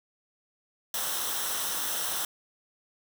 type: noise with comb filter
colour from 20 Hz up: white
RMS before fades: -31 dBFS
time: 0.94-2.25 s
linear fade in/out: 2 ms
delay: 0.43 ms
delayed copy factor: -0.6
effects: none